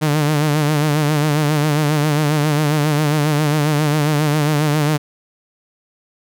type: tone with vibrato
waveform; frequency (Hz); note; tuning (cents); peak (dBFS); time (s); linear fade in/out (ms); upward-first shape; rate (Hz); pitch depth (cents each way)
sawtooth; 150; D3; +37; -10; 0.01-4.98; 20; sine; 7.4; 66
effects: none